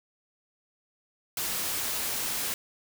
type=noise; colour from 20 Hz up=white; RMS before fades=-31 dBFS; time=1.37-2.54 s; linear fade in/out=2 ms; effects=none